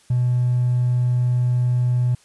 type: tone with hard clipping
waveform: triangle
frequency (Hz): 123.5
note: B2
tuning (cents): 0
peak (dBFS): -16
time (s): 0.1-2.15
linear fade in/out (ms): 5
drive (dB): 3
effects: white hiss -55 dBFS RMS until 2.24 s + resampled to 24000 Hz